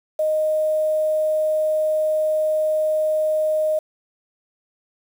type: tone with quantisation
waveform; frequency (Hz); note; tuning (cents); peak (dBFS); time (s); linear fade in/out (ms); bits
sine; 620; D#5; -6; -17; 0.19-3.79; 5; 7
effects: none